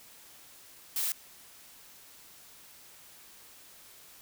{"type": "noise", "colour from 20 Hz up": "blue", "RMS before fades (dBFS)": -31, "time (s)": [0.96, 1.12], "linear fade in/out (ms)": 2, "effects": ["white hiss -54 dBFS RMS until 4.21 s"]}